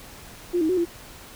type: tone with pitch steps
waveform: sine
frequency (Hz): 351.8 / 316.4 / 368.3 / 341.9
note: F4 / D#4 / F#4 / F4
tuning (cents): +13 / +29 / -8 / -37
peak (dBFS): -19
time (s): 0.53-0.854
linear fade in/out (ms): 20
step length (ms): 81
effects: pink hiss -44 dBFS RMS until 1.35 s